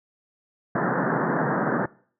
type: band-pass noise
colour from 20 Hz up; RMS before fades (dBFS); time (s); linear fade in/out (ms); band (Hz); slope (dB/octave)
pink; -24; 0.75-1.86; 5; 130 to 1800; 96
effects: noise-tail reverb RT60 0.5 s tail -22 dB re dry